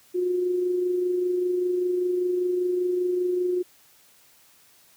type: tone with amplitude modulation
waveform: sine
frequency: 360 Hz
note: F#4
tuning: 47 cents flat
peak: -20 dBFS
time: 0.14-3.63 s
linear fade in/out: 20 ms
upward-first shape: sine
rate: 25.1 Hz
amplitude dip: 35%
effects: white hiss -57 dBFS RMS until 4.96 s + high-pass 60 Hz 12 dB/octave